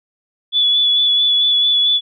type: tone with vibrato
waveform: sine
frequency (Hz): 3433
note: A7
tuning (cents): -43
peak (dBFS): -11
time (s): 0.52-2.01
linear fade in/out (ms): 50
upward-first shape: sine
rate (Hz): 4.5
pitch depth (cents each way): 20
effects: none